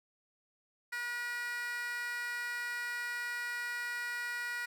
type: tone with high-pass filter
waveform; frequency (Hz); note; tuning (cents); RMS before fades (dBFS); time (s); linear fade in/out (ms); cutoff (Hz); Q
15% pulse; 481.6; B4; -44; -38; 0.92-4.66; 10; 1700; 3.6
effects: none